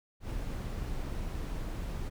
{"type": "noise with ADSR envelope", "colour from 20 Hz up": "brown", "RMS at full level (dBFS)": -34, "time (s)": [0.2, 2.1], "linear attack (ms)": 110, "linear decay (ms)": 3, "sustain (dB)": -2, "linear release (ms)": 25, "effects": []}